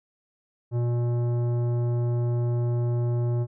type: tone with tanh clipping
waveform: triangle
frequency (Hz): 120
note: B2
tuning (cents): -49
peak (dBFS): -24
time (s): 0.71-3.47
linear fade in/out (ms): 50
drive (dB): 17
effects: none